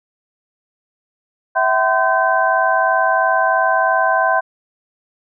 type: tone cluster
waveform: sine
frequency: 656 / 759 / 1024 / 1544 Hz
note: E5 / F#5 / C6 / G6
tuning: -9 / +44 / -38 / -27 cents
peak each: -18 dBFS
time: 1.55-4.41 s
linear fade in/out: 20 ms
effects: none